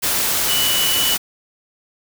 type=tone in noise; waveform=sine; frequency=2960 Hz; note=F#7; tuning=in tune; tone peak=-19 dBFS; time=0.48-1.16 s; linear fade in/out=20 ms; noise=white; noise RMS=-19 dBFS; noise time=0.02-1.18 s; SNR=-3 dB; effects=none